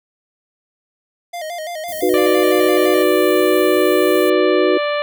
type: tone with vibrato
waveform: square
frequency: 659.3 Hz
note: E5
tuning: in tune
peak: -25 dBFS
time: 1.33-3.03 s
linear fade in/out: 10 ms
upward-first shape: square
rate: 5.9 Hz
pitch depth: 95 cents each way
type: band-stop noise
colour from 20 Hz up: white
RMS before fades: -31 dBFS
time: 1.88-4.3 s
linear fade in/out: 5 ms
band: 360 to 8100 Hz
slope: 24 dB/octave
type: chord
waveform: sine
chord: B major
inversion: first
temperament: equal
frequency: 311.1 / 370 / 493.9 Hz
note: D#4 / F#4 / B4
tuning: 0 / 0 / 0 cents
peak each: -19 / -15 / -18 dBFS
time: 2.02-4.78 s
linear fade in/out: 10 ms
type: harmonic tone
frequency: 587.3 Hz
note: D5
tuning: in tune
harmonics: 1 / 2 / 3 / 4 / 5 / 6 / 7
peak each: -18 / -24 / -27 / -28 / -31 / -35 / -36 dBFS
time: 2.14-5.02 s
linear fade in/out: 0 ms
effects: none